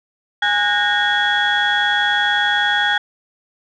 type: tone cluster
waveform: sine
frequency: 825 / 1461 / 1621 / 1850 / 3349 Hz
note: G#5 / F#6 / G#6 / A#6 / G#7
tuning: -12 / -22 / -42 / -14 / +14 cents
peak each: -20 dBFS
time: 0.42-2.98 s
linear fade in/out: 5 ms
effects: tanh soft clip ceiling -7 dBFS